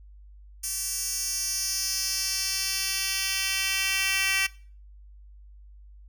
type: tone with high-pass filter sweep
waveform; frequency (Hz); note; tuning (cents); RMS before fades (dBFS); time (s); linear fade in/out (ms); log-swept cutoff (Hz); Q
10% pulse; 385.7; G4; -28; -28; 0.63-4.47; 10; 7500 to 2500; 1.9
effects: noise-tail reverb RT60 0.4 s tail -20 dB re dry + added 50 Hz sine -46 dBFS peak until 6.08 s